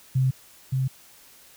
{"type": "tone pair in turn", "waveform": "sine", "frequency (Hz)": [130.81, 131.72], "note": ["C3", "C3"], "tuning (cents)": [0, 12], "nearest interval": "unison", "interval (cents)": 12, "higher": "second", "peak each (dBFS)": [-18, -21], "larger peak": "first", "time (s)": [[0.15, 0.31], [0.72, 0.88]], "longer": "neither", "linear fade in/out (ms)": 10, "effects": ["white hiss -52 dBFS RMS until 1.56 s"]}